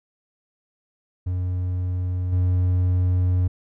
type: tone with level steps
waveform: triangle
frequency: 90.6 Hz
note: F#2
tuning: 36 cents flat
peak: -20 / -15 dBFS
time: 1.26-3.48 s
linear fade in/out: 10 ms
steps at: 2.32 s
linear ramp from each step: 10 ms
effects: none